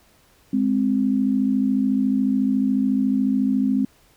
sine tone pair together, 207.6 / 261.6 Hz, G#3 / C4, 0 / 0 cents, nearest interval major third, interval 400 cents, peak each -21 / -19 dBFS, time 0.53-3.85 s, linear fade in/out 5 ms, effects pink hiss -57 dBFS RMS until 4.16 s

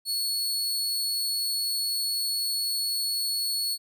sawtooth tone, 4388 Hz, C#8, 18 cents flat, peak -23 dBFS, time 0.05-3.78 s, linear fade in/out 50 ms, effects none

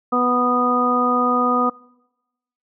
harmonic tone, 246.9 Hz, B3, in tune, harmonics 1 / 2 / 3 / 4 / 5, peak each -21 / -23 / -25 / -28 / -18 dBFS, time 0.12-1.7 s, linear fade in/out 10 ms, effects noise-tail reverb RT60 1.0 s tail -25 dB re dry

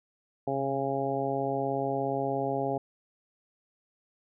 harmonic tone with a mistuned harmonic, 136.9 Hz, C#3, 21 cents flat, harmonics 1 / 2 / 3 / 4 / 5 / 6, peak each -37 / -35 / -33 / -34 / -33 / -35 dBFS, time 0.47-2.78 s, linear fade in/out 5 ms, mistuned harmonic 1, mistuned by -30 cents, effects none

